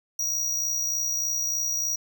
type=tone with amplitude modulation; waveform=square; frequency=5760 Hz; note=F#8; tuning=47 cents flat; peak=-23 dBFS; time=0.19-1.96 s; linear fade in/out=5 ms; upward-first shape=sine; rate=63.3 Hz; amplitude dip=45%; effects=none